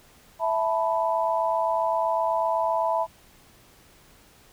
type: chord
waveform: sine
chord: E suspended fourth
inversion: none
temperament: equal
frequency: 659.3 / 880 / 987.8 Hz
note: E5 / A5 / B5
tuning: 0 / 0 / 0 cents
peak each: -25 / -27 / -26 dBFS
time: 0.39-3.07 s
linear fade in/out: 50 ms
effects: pink hiss -55 dBFS RMS until 4.52 s